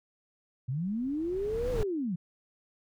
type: linear two-way sweep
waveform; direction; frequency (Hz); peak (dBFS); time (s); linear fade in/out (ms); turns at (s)
sine; up then down; 118.1 to 509 to 158.8; -29; 0.68-2.16; 10; 1.71
type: noise with exponential growth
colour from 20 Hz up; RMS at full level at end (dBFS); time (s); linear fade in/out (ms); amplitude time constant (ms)
brown; -29; 0.72-1.83; 0; 240
effects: none